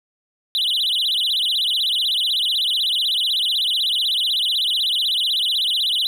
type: tone with vibrato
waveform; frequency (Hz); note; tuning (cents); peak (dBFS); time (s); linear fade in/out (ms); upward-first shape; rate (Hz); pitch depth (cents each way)
triangle; 3430; A7; -45; -16; 0.55-6.07; 0; sine; 16; 280
effects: none